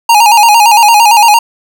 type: tone with vibrato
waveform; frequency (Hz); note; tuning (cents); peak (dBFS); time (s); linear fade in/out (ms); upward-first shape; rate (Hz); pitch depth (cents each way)
square; 880; A5; 0; -3; 0.09-1.39; 5; square; 8.8; 91
effects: none